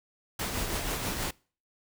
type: noise with tremolo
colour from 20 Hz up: pink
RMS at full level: -31 dBFS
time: 0.39-1.31 s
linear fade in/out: 5 ms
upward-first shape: sine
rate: 6.2 Hz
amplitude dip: 35%
effects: noise-tail reverb RT60 0.4 s tail -24 dB re dry